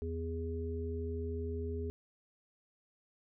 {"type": "harmonic tone", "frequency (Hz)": 82.41, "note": "E2", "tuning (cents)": 0, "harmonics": [1, 3, 5], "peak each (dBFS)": [-37, -44, -40], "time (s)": [0.02, 1.9], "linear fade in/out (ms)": 0, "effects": []}